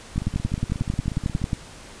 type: two click trains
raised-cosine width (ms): 5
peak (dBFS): -17 / -10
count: 22 / 16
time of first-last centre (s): 0.16-1.417 / 0.18-1.531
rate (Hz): 16.7 / 11.1
effects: pink hiss -43 dBFS RMS until 2 s + resampled to 22050 Hz